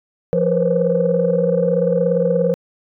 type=tone cluster; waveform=sine; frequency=174.1 / 476.4 / 497.1 / 534 Hz; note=F3 / A#4 / B4 / C5; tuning=-5 / +38 / +11 / +35 cents; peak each=-19 dBFS; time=0.33-2.54 s; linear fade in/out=0 ms; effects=tanh soft clip ceiling -5 dBFS